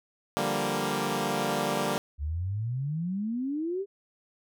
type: chord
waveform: 10% pulse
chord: G minor seventh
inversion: second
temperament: equal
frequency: 146.83 / 174.61 / 196 / 233.1 Hz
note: D3 / F3 / G3 / Bb3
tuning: 0 / 0 / 0 / 0 cents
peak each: -25 / -28 / -23 / -23 dBFS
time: 0.37-1.98 s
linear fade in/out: 0 ms
type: exponential sweep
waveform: sine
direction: up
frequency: 69.5 to 407.9 Hz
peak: -28 dBFS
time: 2.18-3.86 s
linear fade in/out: 50 ms
effects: none